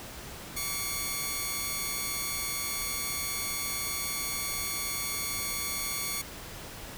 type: tone pair together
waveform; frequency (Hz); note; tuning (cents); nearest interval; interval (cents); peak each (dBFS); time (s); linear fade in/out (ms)
5% pulse; 1148 / 2167; D6 / C#7; -40 / -40; major seventh; 1100; -23; 0.56-6.22; 10
effects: pink hiss -43 dBFS RMS until 6.97 s